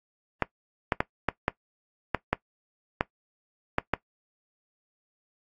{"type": "clicks", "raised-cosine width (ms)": 0.5, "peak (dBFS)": -7, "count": 10, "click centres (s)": [0.423, 0.922, 1.005, 1.287, 1.481, 2.147, 2.33, 3.009, 3.784, 3.937], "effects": ["noise-tail reverb RT60 0.1 s tail -19 dB re dry", "AAC 48 kbps"]}